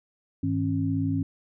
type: tone cluster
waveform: sine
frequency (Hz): 101.4 / 159 / 271.6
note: G#2 / D#3 / C#4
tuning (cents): -41 / +38 / -35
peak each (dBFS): -28 / -30 / -26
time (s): 0.43-1.23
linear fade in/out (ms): 5
effects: none